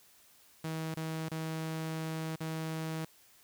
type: tone with dropouts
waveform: sawtooth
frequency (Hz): 159.9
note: D#3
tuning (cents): +48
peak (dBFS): -31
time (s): 0.64-3.05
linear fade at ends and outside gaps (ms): 5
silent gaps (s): 0.944-0.968 / 1.288-1.314 / 2.359-2.404
effects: white hiss -62 dBFS RMS until 3.43 s